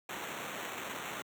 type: noise with sample-and-hold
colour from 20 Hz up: violet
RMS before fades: -41 dBFS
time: 0.09-1.22 s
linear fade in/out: 2 ms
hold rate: 4900 Hz
effects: high-pass 150 Hz 12 dB/octave